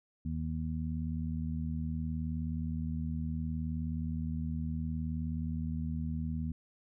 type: harmonic tone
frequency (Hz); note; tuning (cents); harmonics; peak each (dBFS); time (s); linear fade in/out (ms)
79.3; D#2; +33; 1 / 2 / 3; -36 / -37 / -38; 0.25-6.52; 5
effects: none